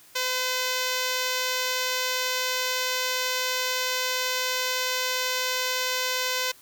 5% pulse tone, 509 Hz, C5, 48 cents flat, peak -13 dBFS, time 0.15-6.52 s, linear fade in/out 10 ms, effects white hiss -53 dBFS RMS until 6.61 s

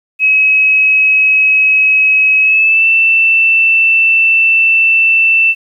sine tone with pitch glide, 2557 to 2666 Hz, D#7 to E7, +47 to +19 cents, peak -6 dBFS, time 0.19-5.55 s, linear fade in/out 50 ms, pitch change +72 cents, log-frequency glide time 2.41-2.86 s, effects 8-bit

